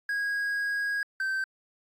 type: tone pair in turn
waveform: triangle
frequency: 1645 / 1552.7 Hz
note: G#6 / G6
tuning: -17 / -17 cents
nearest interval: minor second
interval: 100 cents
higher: first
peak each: -25 dBFS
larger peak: neither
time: 0.09-1.03 / 1.2-1.44 s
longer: first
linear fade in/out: 2 ms
effects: AAC 64 kbps